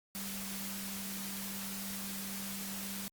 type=tone in noise; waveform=sine; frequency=196 Hz; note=G3; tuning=in tune; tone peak=-43 dBFS; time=0.15-3.08 s; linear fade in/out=0 ms; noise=white; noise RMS=-42 dBFS; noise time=0.15-3.08 s; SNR=-4 dB; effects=Opus 48 kbps